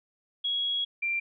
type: tone pair in turn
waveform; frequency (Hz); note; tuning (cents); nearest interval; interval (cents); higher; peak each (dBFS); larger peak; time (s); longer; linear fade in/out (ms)
sine; 3322 / 2367; G#7 / D7; 0 / +13; tritone; 587; first; -26; neither; 0.44-0.85 / 1.02-1.2; first; 10
effects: none